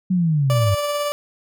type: linear sweep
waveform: sine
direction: down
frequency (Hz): 188.8 to 94.4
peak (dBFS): -15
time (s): 0.1-0.75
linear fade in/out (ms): 10
type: tone with tremolo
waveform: 30% pulse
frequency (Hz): 584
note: D5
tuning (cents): -10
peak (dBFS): -17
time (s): 0.5-1.12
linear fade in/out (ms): 0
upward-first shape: sine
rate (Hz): 18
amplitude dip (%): 25
effects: none